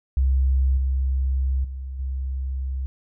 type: tone with level steps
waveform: sine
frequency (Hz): 66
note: C2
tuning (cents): +16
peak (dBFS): -16 / -19 / -29 / -24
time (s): 0.17-2.86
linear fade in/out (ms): 0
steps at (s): 0.77 / 1.64 / 1.99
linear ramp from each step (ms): 5
effects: none